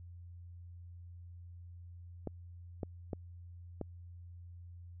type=clicks; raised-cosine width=2 ms; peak=-24 dBFS; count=4; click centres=2.273 / 2.832 / 3.132 / 3.813 s; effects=added 87 Hz sine -48 dBFS peak until 5 s